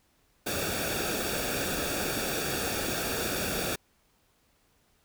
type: noise with comb filter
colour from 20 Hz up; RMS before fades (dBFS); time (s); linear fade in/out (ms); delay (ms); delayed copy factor
pink; -31; 0.46-3.76; 10; 0.98; -0.7
effects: pink hiss -68 dBFS RMS until 5.04 s